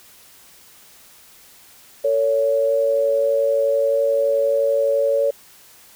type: tone pair together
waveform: sine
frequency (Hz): 450.4 / 562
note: A4 / C#5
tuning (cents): +40 / +24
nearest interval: major third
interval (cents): 384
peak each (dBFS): -22 / -16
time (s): 2.04-5.31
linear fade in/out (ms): 10
effects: white hiss -48 dBFS RMS until 5.95 s